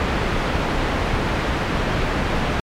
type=low-pass noise; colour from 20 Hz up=pink; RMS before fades=-21 dBFS; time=0-2.6 s; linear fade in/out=0 ms; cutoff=2500 Hz; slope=12 dB/octave; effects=MP3 96 kbps